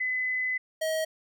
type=tone pair in turn; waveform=sine / square; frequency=2017 / 635.3 Hz; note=B6 / D#5; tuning=+36 / +36 cents; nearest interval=octave + minor sixth; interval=2000 cents; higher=first; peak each=-26 / -27 dBFS; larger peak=first; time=0-0.58 / 0.81-1.05 s; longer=first; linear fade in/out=10 ms; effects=none